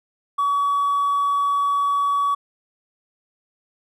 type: tone with hard clipping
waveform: triangle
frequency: 1134 Hz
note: C#6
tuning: 39 cents sharp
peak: -17 dBFS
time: 0.38-2.35 s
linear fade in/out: 10 ms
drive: 2 dB
effects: none